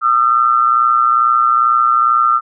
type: tone pair together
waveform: sine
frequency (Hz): 1221 / 1343.3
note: D#6 / E6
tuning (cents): -33 / +32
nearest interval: major second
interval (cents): 165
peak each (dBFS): -12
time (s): 0.01-2.41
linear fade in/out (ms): 50
effects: none